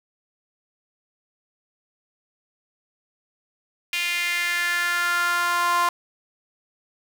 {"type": "tone with high-pass filter sweep", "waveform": "sawtooth", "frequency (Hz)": 348.8, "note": "F4", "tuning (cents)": -2, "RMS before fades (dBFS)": -23, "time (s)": [3.93, 5.89], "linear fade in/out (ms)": 2, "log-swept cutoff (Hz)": [2500, 1000], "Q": 4.1, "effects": []}